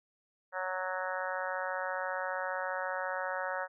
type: harmonic tone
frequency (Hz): 185.2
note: F#3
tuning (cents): +2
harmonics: 3 / 4 / 5 / 6 / 7 / 8 / 9 / 10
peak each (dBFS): -38 / -42 / -40 / -45 / -42 / -40 / -42 / -45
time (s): 0.52-3.68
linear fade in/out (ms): 50
effects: none